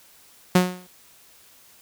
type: tone with exponential decay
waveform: sawtooth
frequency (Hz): 181.5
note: F#3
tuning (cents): -33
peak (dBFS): -8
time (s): 0.55-0.87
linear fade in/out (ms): 5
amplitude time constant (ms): 68
effects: white hiss -53 dBFS RMS until 1.81 s